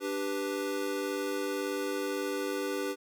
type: chord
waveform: square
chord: G major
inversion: second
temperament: equal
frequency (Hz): 293.7 / 392 / 493.9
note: D4 / G4 / B4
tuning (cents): 0 / 0 / 0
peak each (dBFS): -37 / -35 / -37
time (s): 0-2.96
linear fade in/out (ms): 50
effects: none